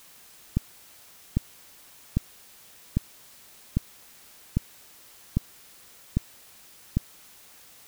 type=click train; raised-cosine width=5 ms; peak=-9 dBFS; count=9; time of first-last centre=0.57-6.97 s; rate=1.25 Hz; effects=white hiss -52 dBFS RMS until 7.87 s